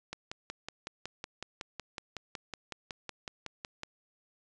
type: click train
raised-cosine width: 0.2 ms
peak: -21 dBFS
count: 21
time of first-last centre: 0.13-3.834 s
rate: 5.4 Hz
effects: resampled to 22050 Hz